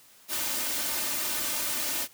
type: noise with comb filter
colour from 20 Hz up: white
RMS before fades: -30 dBFS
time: 0.28-2.08 s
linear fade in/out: 50 ms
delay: 3.3 ms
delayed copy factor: +0.7
effects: white hiss -56 dBFS RMS until 2.13 s + high-pass 80 Hz 12 dB/octave